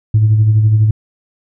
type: tone with tremolo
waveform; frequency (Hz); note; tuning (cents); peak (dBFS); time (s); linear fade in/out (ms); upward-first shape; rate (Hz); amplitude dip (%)
sine; 108; A2; -32; -4; 0.14-0.91; 5; sine; 12; 45
effects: tanh soft clip ceiling -3 dBFS